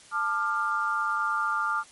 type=chord; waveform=sine; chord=D minor; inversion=second; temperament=equal with one note detuned; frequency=880 / 1194.5 / 1396.9 Hz; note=A5 / D6 / F6; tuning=0 / +29 / 0 cents; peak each=-33 / -27 / -28 dBFS; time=0.11-1.84 s; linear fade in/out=50 ms; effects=white hiss -52 dBFS RMS until 1.91 s + MP3 48 kbps